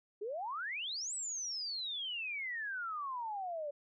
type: exponential two-way sweep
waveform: sine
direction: up then down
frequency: 392 to 8080 to 565 Hz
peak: -37 dBFS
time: 0.21-3.71 s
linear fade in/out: 10 ms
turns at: 1.14 s
effects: none